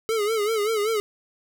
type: tone with vibrato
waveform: square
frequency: 430.6 Hz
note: A4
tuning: 37 cents flat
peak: -22 dBFS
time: 0.09-1 s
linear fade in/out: 0 ms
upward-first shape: sine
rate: 5.2 Hz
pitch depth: 98 cents each way
effects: none